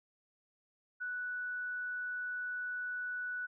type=tone; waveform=sine; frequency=1480 Hz; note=F#6; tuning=in tune; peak=-36 dBFS; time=1-3.47 s; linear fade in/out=20 ms; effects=none